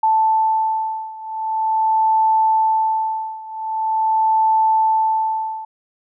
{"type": "beating tone pair", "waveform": "sine", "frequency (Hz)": [880, 880.44], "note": ["A5", "A5"], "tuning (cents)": [0, 1], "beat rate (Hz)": 0.44, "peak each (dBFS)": [-17, -19], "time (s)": [0.03, 5.65], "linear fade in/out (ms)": 5, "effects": []}